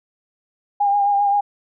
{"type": "tone with vibrato", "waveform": "sine", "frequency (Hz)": 809, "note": "G#5", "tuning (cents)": -46, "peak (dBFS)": -14, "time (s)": [0.8, 1.41], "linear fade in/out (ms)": 10, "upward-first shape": "triangle", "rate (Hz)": 7.6, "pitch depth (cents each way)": 34, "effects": []}